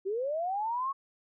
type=linear sweep; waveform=sine; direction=up; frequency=367.5 to 1116 Hz; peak=-29 dBFS; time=0.05-0.93 s; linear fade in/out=20 ms; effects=none